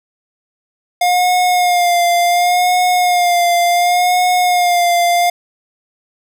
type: tone with vibrato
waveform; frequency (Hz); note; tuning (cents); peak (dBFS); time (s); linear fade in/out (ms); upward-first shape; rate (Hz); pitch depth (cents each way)
square; 710; F5; +28; -11; 1.01-5.3; 5; sine; 0.69; 37
effects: none